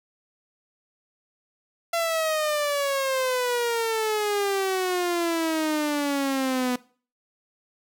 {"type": "exponential sweep", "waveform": "sawtooth", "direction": "down", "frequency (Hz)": [680, 246.9], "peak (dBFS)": -19, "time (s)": [1.93, 6.76], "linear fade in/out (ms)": 5, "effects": ["noise-tail reverb RT60 0.4 s tail -20 dB re dry"]}